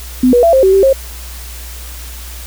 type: tone with pitch steps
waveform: sine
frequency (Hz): 253.2 / 485.5 / 672 / 529 / 381.8 / 388.9 / 537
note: B3 / B4 / E5 / C5 / G4 / G4 / C5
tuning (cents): +43 / -30 / +33 / +19 / -46 / -14 / +45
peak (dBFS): -5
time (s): 0.23-0.93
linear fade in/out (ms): 5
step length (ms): 100
effects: added 60 Hz sine -27 dBFS peak until 2.46 s + white hiss -32 dBFS RMS until 2.46 s